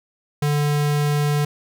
square tone, 146.9 Hz, D3, 1 cent sharp, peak -18 dBFS, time 0.42-1.45 s, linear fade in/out 5 ms, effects none

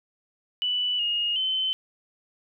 sine tone with pitch steps, 2970 / 2858 / 3063 Hz, F#7 / F7 / G7, +6 / +39 / -41 cents, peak -23 dBFS, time 0.62-1.73 s, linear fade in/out 0 ms, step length 370 ms, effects none

